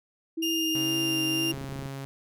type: tone with vibrato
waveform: sine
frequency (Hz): 324.4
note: E4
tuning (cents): -28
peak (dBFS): -28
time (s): 0.37-1.53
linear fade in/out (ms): 10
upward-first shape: sine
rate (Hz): 2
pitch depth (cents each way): 25
type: tone with pitch glide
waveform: 35% pulse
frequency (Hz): 2818 to 2797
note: F7 to F7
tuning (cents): +15 to +2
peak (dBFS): -25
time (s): 0.42-1.52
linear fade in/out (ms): 10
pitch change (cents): -13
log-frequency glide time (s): 0.74-1.1
type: tone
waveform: sawtooth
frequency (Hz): 136.5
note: C#3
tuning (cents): -26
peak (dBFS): -31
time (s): 0.75-2.05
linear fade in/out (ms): 0
type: clicks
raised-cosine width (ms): 3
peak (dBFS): -26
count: 10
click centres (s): 1.542 / 1.576 / 1.613 / 1.643 / 1.692 / 1.725 / 1.76 / 1.792 / 1.825 / 1.858
effects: none